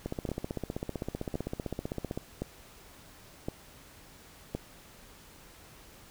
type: two click trains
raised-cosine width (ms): 2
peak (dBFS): -19 / -20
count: 5 / 34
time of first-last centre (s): 0.29-4.55 / 0.06-2.175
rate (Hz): 0.939 / 15.6
effects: pink hiss -54 dBFS RMS until 6.1 s